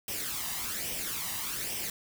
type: noise with flanger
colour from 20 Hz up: white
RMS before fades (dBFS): -35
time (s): 0.08-1.9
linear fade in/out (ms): 2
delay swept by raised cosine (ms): 0.35 to 1.05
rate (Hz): 1.2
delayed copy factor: +0.6
effects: none